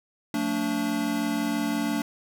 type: tone cluster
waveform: square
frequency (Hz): 180.9 / 224.1 / 290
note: F#3 / A3 / D4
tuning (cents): -39 / +32 / -22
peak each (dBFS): -37 / -29 / -28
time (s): 0.34-2.02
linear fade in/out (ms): 2
effects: none